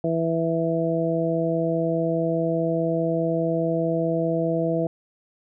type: harmonic tone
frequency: 164.81 Hz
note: E3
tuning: in tune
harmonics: 1 / 2 / 3 / 4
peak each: -26 / -26 / -26 / -26 dBFS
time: 0.04-4.87 s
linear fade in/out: 2 ms
effects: none